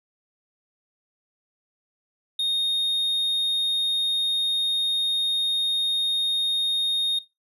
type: tone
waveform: triangle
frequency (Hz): 3700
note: A#7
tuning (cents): -14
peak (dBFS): -20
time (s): 2.39-7.19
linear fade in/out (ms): 5
effects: noise-tail reverb RT60 0.2 s tail -17 dB re dry + resampled to 32000 Hz